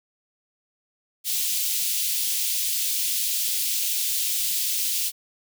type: high-pass noise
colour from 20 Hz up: white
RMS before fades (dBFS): -25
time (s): 1.24-5.12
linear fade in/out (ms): 50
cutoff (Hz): 2800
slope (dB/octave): 24
effects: none